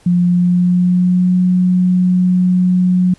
sine tone with pitch glide, 176.6 to 181.77 Hz, F3 to F#3, +20 to -30 cents, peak -9 dBFS, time 0.06-3.14 s, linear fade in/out 5 ms, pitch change +50 cents, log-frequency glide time 0.24-1.35 s, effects pink hiss -49 dBFS RMS until 3.18 s + resampled to 24000 Hz

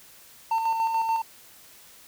triangle tone with tremolo, 902 Hz, A5, 43 cents sharp, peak -19 dBFS, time 0.51-1.22 s, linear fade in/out 5 ms, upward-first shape square, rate 6.9 Hz, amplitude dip 40%, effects white hiss -51 dBFS RMS until 2.07 s

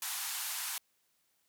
white band-pass noise, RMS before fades -38 dBFS, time 0.02-0.78 s, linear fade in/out 2 ms, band 760 to 15000 Hz, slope 48 dB/octave, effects white hiss -75 dBFS RMS until 1.48 s + high-pass 60 Hz 12 dB/octave

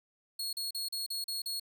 sawtooth tone bursts, 4326 Hz, C#8, 43 cents flat, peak -31 dBFS, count 7, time 0.39-1.598 s, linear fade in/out 5 ms, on 140 ms, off 38 ms, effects none

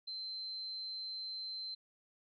sine tone, 4100 Hz, C8, 36 cents flat, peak -40 dBFS, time 0.07-1.75 s, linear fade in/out 10 ms, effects none

